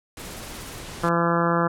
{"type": "noise", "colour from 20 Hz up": "pink", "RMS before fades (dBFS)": -37, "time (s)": [0.17, 1.09], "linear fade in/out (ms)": 2}
{"type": "noise with tremolo", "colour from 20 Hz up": "violet", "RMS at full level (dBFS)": -38, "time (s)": [0.19, 0.79], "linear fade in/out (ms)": 5, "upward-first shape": "square", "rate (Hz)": 17, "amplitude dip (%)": 55}
{"type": "harmonic tone", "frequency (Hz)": 169.7, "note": "F3", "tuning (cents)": -49, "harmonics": [1, 2, 3, 4, 5, 6, 7, 8, 9, 10], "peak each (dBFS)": [-24, -27, -26, -30, -31, -28, -27, -28, -34, -34], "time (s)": [1.03, 1.68], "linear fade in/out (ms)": 10}
{"effects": ["low-pass 11000 Hz 12 dB/octave"]}